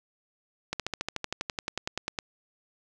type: slowing click train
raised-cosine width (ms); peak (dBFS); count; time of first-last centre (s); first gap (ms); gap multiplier
0.2; -13; 18; 0.73-2.188; 67; 1.03
effects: none